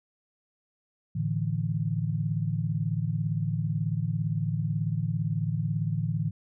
sine chord, A suspended fourth, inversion none, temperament equal, 110 / 146.83 / 164.81 Hz, A2 / D3 / E3, 0 / 0 / 0 cents, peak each -30 dBFS, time 1.15-6.31 s, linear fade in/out 10 ms, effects none

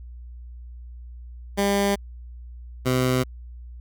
15% pulse tone pair in turn, 200 / 127.82 Hz, G3 / C3, +35 / -40 cents, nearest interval minor sixth, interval 775 cents, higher first, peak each -13 dBFS, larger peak neither, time 1.57-1.96 / 2.85-3.24 s, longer neither, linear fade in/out 20 ms, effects added 60 Hz sine -37 dBFS peak until 3.8 s

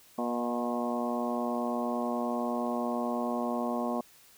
harmonic tone with a mistuned harmonic, 119.9 Hz, A#2, 49 cents sharp, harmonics 2 / 3 / 4 / 5 / 6 / 7 / 8 / 9, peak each -32 / -39 / -39 / -36 / -37 / -41 / -43 / -39 dBFS, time 0.18-4.01 s, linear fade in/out 5 ms, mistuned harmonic 5, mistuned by +31 cents, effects white hiss -58 dBFS RMS until 4.37 s

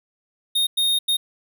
square tone bursts at uneven times, 3701 Hz, A#7, 13 cents flat, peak -18 dBFS, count 3, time 0.55-0.67 / 0.77-0.99 / 1.08-1.17 s, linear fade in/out 10 ms, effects none

